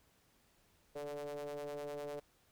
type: ring-modulated tone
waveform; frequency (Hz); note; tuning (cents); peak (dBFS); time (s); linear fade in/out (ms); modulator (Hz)
square; 73.42; D2; 0; -39; 0.95-2.2; 10; 509
effects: pink hiss -71 dBFS RMS until 2.51 s